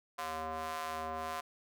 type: ring-modulated tone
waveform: sawtooth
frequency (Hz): 158.4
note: D#3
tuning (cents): +31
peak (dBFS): -30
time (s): 0.18-1.41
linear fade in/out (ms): 10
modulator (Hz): 872
effects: none